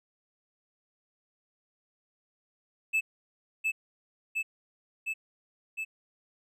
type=tone with echo; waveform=triangle; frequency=2619 Hz; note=E7; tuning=12 cents flat; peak=-22 dBFS; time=2.93-3.01 s; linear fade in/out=20 ms; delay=710 ms; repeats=4; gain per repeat=-2 dB; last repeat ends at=5.85 s; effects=none